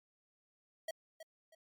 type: tone with echo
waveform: square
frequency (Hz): 644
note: E5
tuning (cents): -41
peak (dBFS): -38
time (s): 0.88-0.91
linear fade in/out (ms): 5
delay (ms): 320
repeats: 2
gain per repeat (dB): -11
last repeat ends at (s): 1.55
effects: MP3 96 kbps